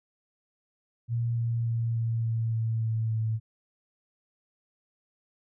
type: tone with pitch steps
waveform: sine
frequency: 117.4 / 116.45 / 115.52 / 114.59 / 113.66 / 112.75 / 111.84 / 110.94 Hz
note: A#2 / A#2 / A#2 / A#2 / A#2 / A2 / A2 / A2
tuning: +13 / -1 / -15 / -29 / -43 / +43 / +29 / +15 cents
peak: -25 dBFS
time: 1.08-3.4 s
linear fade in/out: 50 ms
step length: 290 ms
effects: none